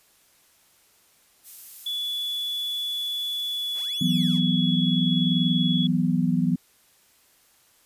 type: noise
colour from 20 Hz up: violet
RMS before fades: -40 dBFS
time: 1.43-3.89 s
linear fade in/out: 50 ms
type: tone with pitch glide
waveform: sine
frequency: 3429 to 3374 Hz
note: A7 to G#7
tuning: -45 to +27 cents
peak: -26 dBFS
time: 1.86-5.87 s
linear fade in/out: 5 ms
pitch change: -28 cents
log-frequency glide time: 3.48-4.46 s
type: linear two-way sweep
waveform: 5% pulse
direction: up then down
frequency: 42.95 to 3520 to 641 Hz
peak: -32 dBFS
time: 3.74-4.41 s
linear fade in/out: 50 ms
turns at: 4.02 s
type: chord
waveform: sine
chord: E suspended second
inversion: none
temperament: just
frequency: 164.81 / 185.42 / 247.2 Hz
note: E3 / F#3 / B3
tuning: 0 / +4 / +2 cents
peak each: -24 dBFS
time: 4.01-6.56 s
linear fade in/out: 5 ms
effects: white hiss -60 dBFS RMS until 7.85 s + resampled to 32000 Hz